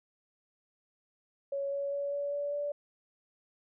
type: tone with pitch steps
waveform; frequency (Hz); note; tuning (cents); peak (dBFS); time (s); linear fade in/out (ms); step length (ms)
sine; 557 / 561.5 / 566.1 / 570.7 / 575.3 / 580; C#5 / C#5 / C#5 / D5 / D5 / D5; +8 / +22 / +36 / -50 / -36 / -22; -31; 1.52-2.72; 5; 200
effects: none